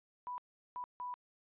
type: tone bursts at uneven times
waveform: sine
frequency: 987.8 Hz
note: B5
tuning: in tune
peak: -39 dBFS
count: 3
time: 0.27-0.38 / 0.76-0.84 / 1-1.14 s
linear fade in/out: 0 ms
effects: resampled to 8000 Hz